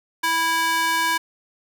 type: tone with high-pass filter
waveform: square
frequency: 328.3 Hz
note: E4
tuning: 7 cents flat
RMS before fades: -21 dBFS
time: 0.23-1.18 s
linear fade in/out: 10 ms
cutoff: 1200 Hz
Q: 1.8
effects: none